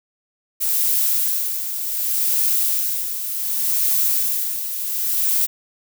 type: noise with tremolo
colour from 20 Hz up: violet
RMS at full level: -18 dBFS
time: 0.6-5.47 s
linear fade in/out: 20 ms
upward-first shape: sine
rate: 0.67 Hz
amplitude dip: 60%
effects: none